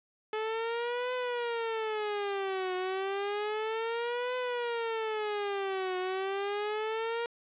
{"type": "tone with vibrato", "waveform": "sawtooth", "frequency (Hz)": 429.6, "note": "A4", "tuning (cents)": -41, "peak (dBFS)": -27, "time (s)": [0.33, 7.26], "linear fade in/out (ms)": 2, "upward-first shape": "triangle", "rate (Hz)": 0.31, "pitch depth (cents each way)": 280, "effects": ["resampled to 8000 Hz", "10-bit"]}